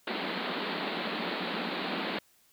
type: band-pass noise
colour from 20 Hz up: pink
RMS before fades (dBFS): -34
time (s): 0.07-2.19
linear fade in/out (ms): 5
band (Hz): 170 to 4400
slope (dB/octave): 96
effects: white hiss -65 dBFS RMS until 2.52 s